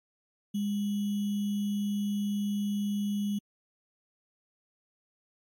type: tone with sample-and-hold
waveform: sine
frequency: 204 Hz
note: G#3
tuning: 31 cents flat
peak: -27 dBFS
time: 0.54-3.39 s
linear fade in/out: 10 ms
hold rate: 3150 Hz
effects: MP3 64 kbps